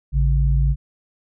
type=tone pair together; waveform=sine; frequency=55 / 138.59 Hz; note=A1 / C#3; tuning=0 / 0 cents; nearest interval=octave + major third; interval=1600 cents; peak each=-15 / -20 dBFS; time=0.12-0.76 s; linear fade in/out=50 ms; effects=none